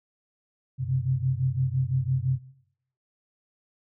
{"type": "tone cluster", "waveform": "sine", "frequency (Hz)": [93.5, 128.6, 134.5], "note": ["F#2", "C3", "C3"], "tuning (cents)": [19, -30, 48], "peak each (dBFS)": [-34, -26, -27], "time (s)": [0.78, 2.4], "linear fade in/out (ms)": 50, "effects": ["noise-tail reverb RT60 0.7 s tail -17 dB re dry"]}